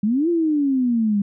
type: exponential two-way sweep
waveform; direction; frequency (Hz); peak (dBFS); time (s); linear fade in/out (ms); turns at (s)
sine; up then down; 198 to 349.2 to 198; -16; 0.03-1.22; 5; 0.29
effects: none